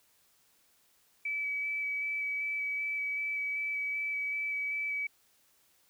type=tone with vibrato; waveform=sine; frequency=2293 Hz; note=D7; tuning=42 cents flat; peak=-31 dBFS; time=1.25-5.07 s; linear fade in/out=5 ms; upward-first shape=square; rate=2.6 Hz; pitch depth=9 cents each way; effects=white hiss -68 dBFS RMS until 5.89 s